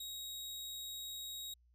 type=tone; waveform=sawtooth; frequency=3793 Hz; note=A#7; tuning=29 cents sharp; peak=-40 dBFS; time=0-1.54 s; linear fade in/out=5 ms; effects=added 60 Hz sine -66 dBFS peak until 1.74 s